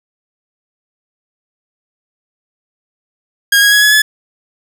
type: tone with pitch steps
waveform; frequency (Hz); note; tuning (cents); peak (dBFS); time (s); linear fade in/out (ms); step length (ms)
sawtooth; 1631 / 1651.9 / 1673 / 1694.4 / 1716; G#6 / G#6 / G#6 / G#6 / A6; -32 / -10 / +12 / +34 / -44; -3; 3.52-4.02; 5; 100
effects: none